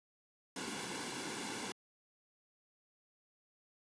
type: noise with comb filter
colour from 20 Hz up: pink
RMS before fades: -41 dBFS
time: 0.56-1.72 s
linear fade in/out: 2 ms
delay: 1.6 ms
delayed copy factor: -0.6
effects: high-pass 200 Hz 12 dB/octave + resampled to 22050 Hz

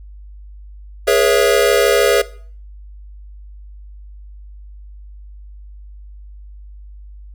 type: chord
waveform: square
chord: C# minor seventh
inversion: second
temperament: equal with one note detuned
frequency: 415.3 / 481.8 / 554.4 / 659.3 Hz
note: G#4 / B4 / C#5 / E5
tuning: 0 / -43 / 0 / 0 cents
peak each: -16 / -17 / -17 / -19 dBFS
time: 1.07-2.22 s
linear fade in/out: 10 ms
effects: noise-tail reverb RT60 0.5 s tail -19 dB re dry + added 50 Hz sine -34 dBFS peak until 7.34 s

